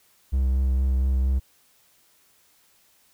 triangle tone with vibrato, 65.41 Hz, C2, in tune, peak -17 dBFS, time 0.32-1.4 s, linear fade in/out 20 ms, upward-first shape triangle, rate 4.3 Hz, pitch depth 27 cents each way, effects white hiss -61 dBFS RMS until 3.13 s

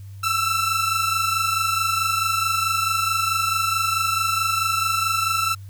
sawtooth tone pair together, 1318.5 / 1343.1 Hz, E6 / E6, 0 / +32 cents, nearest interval unison, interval 32 cents, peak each -19 / -19 dBFS, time 0.23-5.55 s, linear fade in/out 10 ms, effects added 98 Hz sine -35 dBFS peak until 5.69 s + white hiss -57 dBFS RMS until 5.69 s

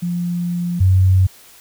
sine tone pair in turn, 174.7 / 93.62 Hz, F3 / F#2, +1 / +21 cents, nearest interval major seventh, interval 1080 cents, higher first, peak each -18 / -9 dBFS, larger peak second, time 0.02-0.8 / 0.8-1.27 s, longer first, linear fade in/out 10 ms, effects white hiss -45 dBFS RMS until 1.6 s

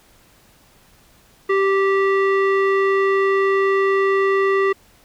square tone with low-pass filter, 390.3 Hz, G4, 8 cents flat, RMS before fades -17 dBFS, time 1.49-4.73 s, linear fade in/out 10 ms, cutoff 1900 Hz, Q 2, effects pink hiss -53 dBFS RMS until 5.04 s

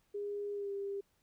sine tone with pitch glide, 408.4 to 398.2 Hz, G#4 to G4, -29 to +27 cents, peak -36 dBFS, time 0.14-1.01 s, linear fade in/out 10 ms, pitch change -44 cents, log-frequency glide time 0.53-0.71 s, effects pink hiss -75 dBFS RMS until 1.22 s

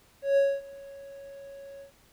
triangle tone with ADSR envelope, 554 Hz, C#5, 1 cent flat, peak -16 dBFS, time 0.22-1.92 s, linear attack 150 ms, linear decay 240 ms, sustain -24 dB, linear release 110 ms, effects pink hiss -61 dBFS RMS until 2.12 s

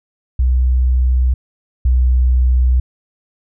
sine tone pair in turn, 63 / 62.66 Hz, B1 / B1, +35 / +26 cents, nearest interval unison, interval 9 cents, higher first, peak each -10 / -9 dBFS, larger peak second, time 0.39-1.34 / 1.85-2.8 s, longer neither, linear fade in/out 5 ms, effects none

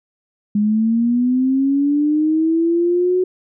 sine linear sweep, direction up, 205.1 to 370 Hz, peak -13 dBFS, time 0.55-3.24 s, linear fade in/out 5 ms, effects none

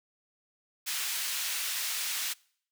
pink high-pass noise, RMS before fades -33 dBFS, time 0.86-2.34 s, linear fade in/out 20 ms, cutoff 2300 Hz, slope 12 dB/octave, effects noise-tail reverb RT60 0.6 s tail -25 dB re dry

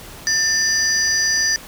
sine tone cluster, 1784 / 4839 / 5930 Hz, A6 / D#8 / F#8, +23 / -49 / +3 cents, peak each -19 dBFS, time 0.27-1.56 s, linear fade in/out 0 ms, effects tanh soft clip ceiling -8 dBFS + pink hiss -38 dBFS RMS until 1.67 s

